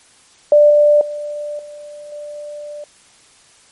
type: tone with level steps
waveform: sine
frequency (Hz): 591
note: D5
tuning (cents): +11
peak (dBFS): -5 / -7 / -22 / -31 / -27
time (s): 0.52-2.84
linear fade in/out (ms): 2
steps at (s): 0.7 / 1.01 / 1.59 / 2.12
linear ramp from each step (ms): 2
effects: white hiss -49 dBFS RMS until 3.71 s + MP3 48 kbps